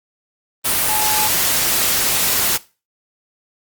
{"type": "tone in noise", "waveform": "sine", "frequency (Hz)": 856, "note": "A5", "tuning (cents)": -48, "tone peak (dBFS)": -21, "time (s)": [0.88, 1.29], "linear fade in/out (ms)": 20, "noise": "white", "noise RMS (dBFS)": -17, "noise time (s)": [0.64, 2.58], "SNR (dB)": -7, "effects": ["noise-tail reverb RT60 0.3 s tail -18 dB re dry", "Opus 32 kbps"]}